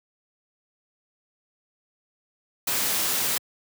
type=noise; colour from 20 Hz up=white; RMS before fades=-25 dBFS; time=2.67-3.38 s; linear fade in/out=5 ms; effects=high-pass 100 Hz 12 dB/octave